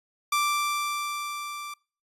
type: tone with level ramp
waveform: sawtooth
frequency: 1174.7 Hz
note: D6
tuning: in tune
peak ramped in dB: -18 to -32 dBFS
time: 0.32-1.74 s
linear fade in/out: 5 ms
effects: noise-tail reverb RT60 0.4 s tail -26 dB re dry + resampled to 32000 Hz